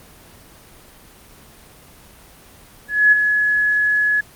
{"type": "tone with ADSR envelope", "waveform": "sine", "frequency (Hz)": 1695, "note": "G#6", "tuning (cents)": 35, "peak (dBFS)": -7, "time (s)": [2.88, 4.21], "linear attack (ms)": 240, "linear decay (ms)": 19, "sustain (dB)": -7, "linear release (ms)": 9, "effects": ["pink hiss -45 dBFS RMS until 4.35 s", "Opus 24 kbps"]}